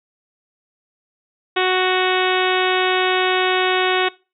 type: harmonic tone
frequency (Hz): 370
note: F#4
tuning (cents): 0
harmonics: 1 / 2 / 3 / 4 / 5 / 6 / 7 / 8 / 9 / 10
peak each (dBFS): -19 / -22 / -24 / -25 / -26 / -27 / -27 / -28 / -29 / -29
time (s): 1.56-4.09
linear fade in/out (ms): 10
effects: noise-tail reverb RT60 0.3 s tail -22 dB re dry